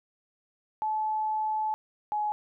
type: tone pair in turn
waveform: sine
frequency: 864 / 842.3 Hz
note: A5 / G#5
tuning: -32 / +24 cents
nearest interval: unison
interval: 44 cents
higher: first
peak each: -26 dBFS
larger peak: neither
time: 0.82-1.74 / 2.12-2.32 s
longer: first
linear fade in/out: 0 ms
effects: none